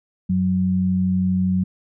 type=tone pair together; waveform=sine; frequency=92.5 / 185 Hz; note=F#2 / F#3; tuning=0 / 0 cents; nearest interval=octave; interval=1200 cents; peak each=-25 / -17 dBFS; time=0.29-1.64 s; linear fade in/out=10 ms; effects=none